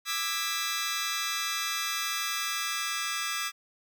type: chord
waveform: 15% pulse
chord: E dominant seventh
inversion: third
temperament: just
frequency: 1186.7 / 1318.5 / 1648.1 / 1977.8 Hz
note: D6 / E6 / G#6 / B6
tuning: +18 / 0 / -14 / +2 cents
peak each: -29 dBFS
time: 0.05-3.52 s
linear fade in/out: 50 ms
effects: none